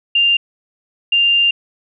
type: tone pair in turn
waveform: sine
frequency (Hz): 2794 / 2794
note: F7 / F7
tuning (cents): 0 / 0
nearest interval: unison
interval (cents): 0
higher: neither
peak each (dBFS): -10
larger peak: neither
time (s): 0.15-0.37 / 1.12-1.51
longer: second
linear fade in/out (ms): 5
effects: none